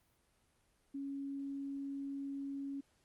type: tone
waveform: sine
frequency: 277.2 Hz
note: C#4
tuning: in tune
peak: -39 dBFS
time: 0.94-2.81 s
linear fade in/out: 10 ms
effects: pink hiss -74 dBFS RMS until 3.04 s + Opus 32 kbps